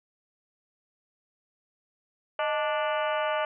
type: harmonic tone with a mistuned harmonic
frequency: 293.7 Hz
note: D4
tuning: in tune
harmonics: 2 / 3 / 4 / 5 / 6 / 7 / 8 / 9 / 10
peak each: -28 / -32 / -33 / -35 / -41 / -42 / -41 / -44 / -40 dBFS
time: 2.39-3.45 s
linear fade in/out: 2 ms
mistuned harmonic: 2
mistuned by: +89 cents
effects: none